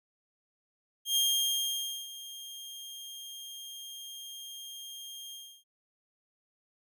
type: tone with ADSR envelope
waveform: sawtooth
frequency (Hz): 3216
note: G7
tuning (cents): +44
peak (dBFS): -21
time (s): 1.05-5.64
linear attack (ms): 110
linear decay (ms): 910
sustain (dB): -18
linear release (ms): 310
effects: none